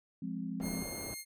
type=chord; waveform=sine; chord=F minor; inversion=none; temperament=equal; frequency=174.61 / 207.7 / 261.6 Hz; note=F3 / Ab3 / C4; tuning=0 / 0 / 0 cents; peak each=-40 dBFS; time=0.22-0.83 s; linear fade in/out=5 ms
type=low-pass noise; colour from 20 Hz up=white; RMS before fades=-44 dBFS; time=0.6-1.14 s; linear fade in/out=0 ms; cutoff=510 Hz; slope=12 dB/octave
type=tone; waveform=5% pulse; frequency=2129 Hz; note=C7; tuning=30 cents sharp; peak=-30 dBFS; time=0.61-1.25 s; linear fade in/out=50 ms
effects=resampled to 32000 Hz